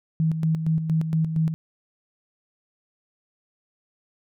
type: tone with tremolo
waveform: sine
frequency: 160 Hz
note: D#3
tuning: 49 cents sharp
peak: -18 dBFS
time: 0.2-1.54 s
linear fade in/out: 0 ms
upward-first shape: square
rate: 4.3 Hz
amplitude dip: 55%
effects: none